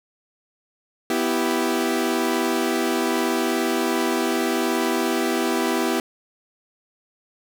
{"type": "chord", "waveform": "sawtooth", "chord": "E minor", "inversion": "second", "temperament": "equal with one note detuned", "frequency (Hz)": [246.9, 329.6, 390.4], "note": ["B3", "E4", "G4"], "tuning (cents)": [0, 0, -7], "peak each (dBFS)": [-21, -20, -21], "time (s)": [1.1, 6], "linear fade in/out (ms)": 2, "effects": []}